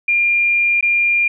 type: tone with dropouts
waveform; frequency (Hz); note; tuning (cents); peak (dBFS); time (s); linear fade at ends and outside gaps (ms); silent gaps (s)
sine; 2400; D7; +37; -12; 0.08-1.28; 5; 0.81-0.826
effects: none